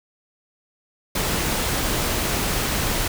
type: noise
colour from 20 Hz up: pink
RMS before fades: -23 dBFS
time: 1.15-3.08 s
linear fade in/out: 5 ms
effects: none